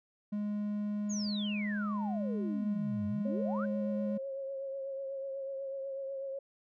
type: tone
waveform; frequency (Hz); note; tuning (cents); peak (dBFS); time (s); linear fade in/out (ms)
triangle; 207.7; G#3; 0; -30; 0.32-4.18; 10
type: exponential two-way sweep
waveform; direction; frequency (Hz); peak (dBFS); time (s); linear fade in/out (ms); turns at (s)
sine; down then up; 6950 to 92 to 1623; -38; 1.09-3.66; 20; 3.07
type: tone with vibrato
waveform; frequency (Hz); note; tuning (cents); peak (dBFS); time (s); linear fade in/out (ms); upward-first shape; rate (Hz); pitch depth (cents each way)
sine; 543; C#5; -36; -36; 3.25-6.39; 5; triangle; 8.1; 34
effects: none

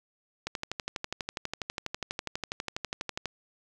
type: click train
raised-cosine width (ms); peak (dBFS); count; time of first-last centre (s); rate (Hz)
0.2; -15; 35; 0.47-3.257; 12.2
effects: none

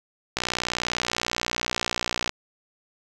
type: click train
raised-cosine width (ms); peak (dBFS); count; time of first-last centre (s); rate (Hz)
0.2; -7; 117; 0.37-2.294; 60.3
effects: none

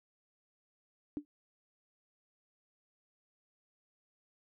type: tone with exponential decay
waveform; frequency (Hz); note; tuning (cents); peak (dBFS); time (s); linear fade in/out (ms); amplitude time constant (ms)
sine; 293.7; D4; 0; -30; 1.17-1.25; 0; 16
effects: none

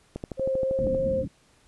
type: click train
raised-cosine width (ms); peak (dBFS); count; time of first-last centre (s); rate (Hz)
2; -19; 11; 0.16-0.947; 12.7
type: tone with vibrato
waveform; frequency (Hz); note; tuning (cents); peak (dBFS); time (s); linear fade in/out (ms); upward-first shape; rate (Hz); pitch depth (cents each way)
sine; 530; C5; +22; -23; 0.37-1.25; 50; triangle; 3.3; 13
type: low-pass noise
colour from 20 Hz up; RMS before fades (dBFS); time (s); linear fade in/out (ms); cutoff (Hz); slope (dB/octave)
white; -32; 0.79-1.28; 10; 290; 48
effects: pink hiss -61 dBFS RMS until 1.67 s + resampled to 24000 Hz

